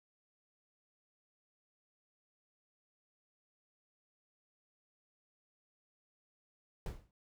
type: noise with exponential decay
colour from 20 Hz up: brown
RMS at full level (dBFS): -36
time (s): 6.86-7.11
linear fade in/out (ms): 2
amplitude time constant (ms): 53
effects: none